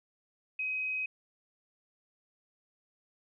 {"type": "tone", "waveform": "sine", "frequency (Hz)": 2527, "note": "D#7", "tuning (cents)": 26, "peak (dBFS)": -31, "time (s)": [0.59, 1.06], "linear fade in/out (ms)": 5, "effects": []}